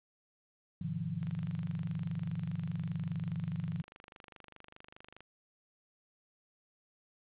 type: chord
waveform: sine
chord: F minor seventh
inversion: first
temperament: equal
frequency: 103.83 / 130.81 / 155.56 / 174.61 Hz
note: Ab2 / C3 / Eb3 / F3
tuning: 0 / 0 / 0 / 0 cents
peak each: -43 / -43 / -38 / -38 dBFS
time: 0.81-3.82 s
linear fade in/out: 5 ms
type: click train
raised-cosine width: 0.3 ms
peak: -35 dBFS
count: 100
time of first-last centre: 1.23-5.206 s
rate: 24.9 Hz
effects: resampled to 8000 Hz + 11-bit